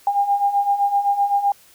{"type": "beating tone pair", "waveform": "sine", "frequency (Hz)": [800, 807.8], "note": ["G5", "G#5"], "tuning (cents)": [35, -48], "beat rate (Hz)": 7.8, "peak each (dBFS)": [-22, -17], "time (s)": [0.07, 1.52], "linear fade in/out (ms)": 2, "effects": ["white hiss -51 dBFS RMS until 1.74 s"]}